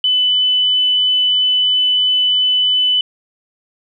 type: tone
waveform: sine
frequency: 3001 Hz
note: F#7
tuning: 24 cents sharp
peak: -11 dBFS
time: 0.04-3.01 s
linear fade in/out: 2 ms
effects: none